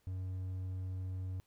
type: tone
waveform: triangle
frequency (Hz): 93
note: F#2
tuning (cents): +9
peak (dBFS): -35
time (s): 0.07-1.4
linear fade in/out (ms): 0
effects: pink hiss -75 dBFS RMS until 1.46 s